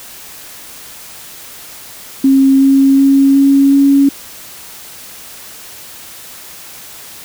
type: tone with pitch steps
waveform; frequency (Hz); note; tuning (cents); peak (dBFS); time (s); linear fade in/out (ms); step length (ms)
sine; 270 / 272 / 274.1 / 276.2 / 278.2; C#4 / C#4 / C#4 / C#4 / C#4; -45 / -33 / -19 / -6 / +6; -5; 2.24-4.09; 5; 370
effects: white hiss -33 dBFS RMS until 7.24 s